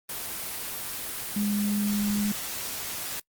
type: tone in noise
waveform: sine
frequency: 206 Hz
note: G#3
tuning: 14 cents flat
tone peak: -24 dBFS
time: 1.36-2.32 s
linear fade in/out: 5 ms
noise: white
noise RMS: -34 dBFS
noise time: 0.09-3.2 s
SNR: +7 dB
effects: noise-tail reverb RT60 0.1 s tail -26 dB re dry + Opus 24 kbps